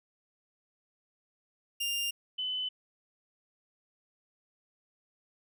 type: tone pair in turn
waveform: sawtooth / sine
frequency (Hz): 2800 / 3019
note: F7 / F#7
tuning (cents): +4 / +34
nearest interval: minor second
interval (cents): 130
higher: second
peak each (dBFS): -27 / -31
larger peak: first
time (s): 1.8-2.11 / 2.38-2.69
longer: neither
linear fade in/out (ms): 10
effects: none